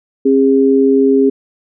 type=tone pair together; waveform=sine; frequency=268.9 / 407.8 Hz; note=C4 / G#4; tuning=+47 / -32 cents; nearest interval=perfect fifth; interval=721 cents; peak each=-10 dBFS; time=0.25-1.3 s; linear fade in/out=10 ms; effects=none